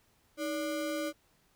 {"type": "ring-modulated tone", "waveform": "square", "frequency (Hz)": 444.3, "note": "A4", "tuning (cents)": 17, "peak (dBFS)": -30, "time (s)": [0.37, 1.13], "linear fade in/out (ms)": 50, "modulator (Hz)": 131, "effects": ["pink hiss -69 dBFS RMS until 1.55 s"]}